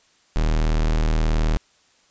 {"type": "tone", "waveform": "45% pulse", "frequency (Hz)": 39.11, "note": "D#1", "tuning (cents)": 10, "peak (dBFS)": -17, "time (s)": [0.36, 1.57], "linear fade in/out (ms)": 0, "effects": ["white hiss -59 dBFS RMS until 2.1 s", "resampled to 16000 Hz"]}